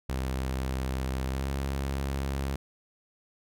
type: tone with pitch glide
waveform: sawtooth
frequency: 65.4 to 68.14 Hz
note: C2 to C#2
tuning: 0 to -29 cents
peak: -25 dBFS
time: 0.09-2.56 s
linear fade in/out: 5 ms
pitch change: +71 cents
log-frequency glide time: 1.27-1.47 s
effects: none